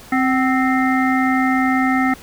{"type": "harmonic tone with a mistuned harmonic", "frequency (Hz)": 262.3, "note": "C4", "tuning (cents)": 4, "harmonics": [1, 3, 5, 7, 8], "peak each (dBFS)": [-16, -21, -23, -24, -25], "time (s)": [0.12, 2.14], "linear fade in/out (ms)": 5, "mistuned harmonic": 3, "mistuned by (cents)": -55, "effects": ["pink hiss -41 dBFS RMS until 2.22 s"]}